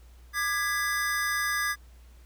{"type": "chord", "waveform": "square", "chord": "G# diminished", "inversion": "second", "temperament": "just", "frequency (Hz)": [1196.1, 1661.2, 1993.5], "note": ["D6", "G#6", "B6"], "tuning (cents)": [31, 0, 16], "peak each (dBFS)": [-33, -29, -34], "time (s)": [0.33, 1.76], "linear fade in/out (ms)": 50, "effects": ["added 60 Hz sine -49 dBFS peak until 2.25 s", "pink hiss -62 dBFS RMS until 2.25 s"]}